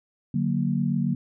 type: chord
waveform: sine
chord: D augmented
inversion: none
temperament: equal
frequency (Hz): 146.83 / 185 / 233.1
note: D3 / F#3 / A#3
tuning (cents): 0 / 0 / 0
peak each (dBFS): -26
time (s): 0.34-1.15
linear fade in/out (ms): 5
effects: none